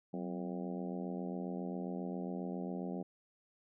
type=harmonic tone with a mistuned harmonic; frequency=87.4 Hz; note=F2; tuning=2 cents sharp; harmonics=2 / 3 / 4 / 5 / 6 / 7 / 8 / 9; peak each=-40 / -44 / -46 / -48 / -50 / -51 / -52 / -53 dBFS; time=0.13-3.03 s; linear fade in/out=10 ms; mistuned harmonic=2; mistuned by=+100 cents; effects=none